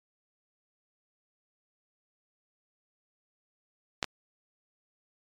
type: clicks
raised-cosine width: 0.2 ms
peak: -9 / -16 dBFS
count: 2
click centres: 4.028 / 4.043 s
effects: MP3 96 kbps